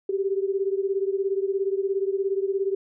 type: beating tone pair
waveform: sine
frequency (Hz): 385.9 / 402.9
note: G4 / G4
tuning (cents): -27 / +48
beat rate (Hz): 17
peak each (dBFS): -24 / -27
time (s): 0.09-2.75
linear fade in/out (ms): 5
effects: none